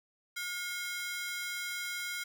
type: ring-modulated tone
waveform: sawtooth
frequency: 1793 Hz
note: A6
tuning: 32 cents sharp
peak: -29 dBFS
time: 0.36-2.24 s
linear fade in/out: 10 ms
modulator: 366 Hz
effects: none